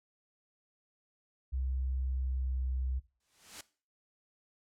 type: tone with pitch glide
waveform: sine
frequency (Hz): 65 to 64.36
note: C2 to C2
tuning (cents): -11 to -28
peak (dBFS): -31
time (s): 1.52-3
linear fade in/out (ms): 20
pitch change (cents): -17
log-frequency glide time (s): 1.96-2.62
type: noise with exponential growth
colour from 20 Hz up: white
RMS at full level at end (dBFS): -41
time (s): 3.2-3.61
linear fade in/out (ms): 5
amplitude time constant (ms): 87
effects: noise-tail reverb RT60 0.4 s tail -19 dB re dry + low-pass 9000 Hz 12 dB/octave